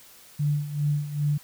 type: tone with tremolo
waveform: sine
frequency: 146.83 Hz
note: D3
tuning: in tune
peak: -20 dBFS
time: 0.39-1.38 s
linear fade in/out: 10 ms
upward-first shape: sine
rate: 2.5 Hz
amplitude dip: 75%
effects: white hiss -51 dBFS RMS until 1.43 s